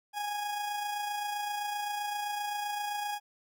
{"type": "tone with amplitude modulation", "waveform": "40% pulse", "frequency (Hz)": 827, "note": "G#5", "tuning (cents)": -8, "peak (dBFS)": -30, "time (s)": [0.13, 3.2], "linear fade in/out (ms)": 50, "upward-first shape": "sine", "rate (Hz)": 27.7, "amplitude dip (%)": 35, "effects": []}